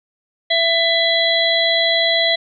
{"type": "harmonic tone", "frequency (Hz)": 666, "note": "E5", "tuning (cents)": 18, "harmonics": [1, 3, 5, 6], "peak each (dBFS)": [-19, -19, -19, -19], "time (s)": [0.5, 2.36], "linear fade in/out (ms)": 10, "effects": []}